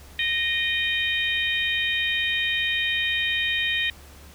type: harmonic tone with a mistuned harmonic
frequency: 620 Hz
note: D#5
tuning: 6 cents flat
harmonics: 3 / 4 / 5 / 6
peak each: -26 / -27 / -28 / -29 dBFS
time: 0.19-3.9 s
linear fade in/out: 2 ms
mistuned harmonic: 4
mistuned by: -22 cents
effects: added 71 Hz sine -46 dBFS peak until 4.34 s + pink hiss -49 dBFS RMS until 4.34 s